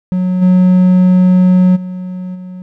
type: tone with level steps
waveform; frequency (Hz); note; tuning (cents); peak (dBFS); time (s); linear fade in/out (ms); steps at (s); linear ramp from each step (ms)
triangle; 183; F#3; -19; -9 / -3 / -18 / -23; 0.12-2.62; 0; 0.41 / 1.75 / 2.34; 20
effects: none